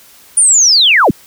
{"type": "linear sweep", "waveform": "sine", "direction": "down", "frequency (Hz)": [9510, 101], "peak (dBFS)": -5, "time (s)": [0.37, 1.11], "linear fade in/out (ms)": 5, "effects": ["white hiss -42 dBFS RMS until 1.26 s"]}